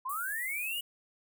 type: linear sweep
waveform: sine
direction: up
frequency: 987.8 to 2960 Hz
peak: -33 dBFS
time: 0.05-0.81 s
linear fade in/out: 10 ms
type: high-pass noise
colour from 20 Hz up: pink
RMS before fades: -42 dBFS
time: 0.09-0.81 s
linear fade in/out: 5 ms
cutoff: 8500 Hz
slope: 48 dB/octave
effects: none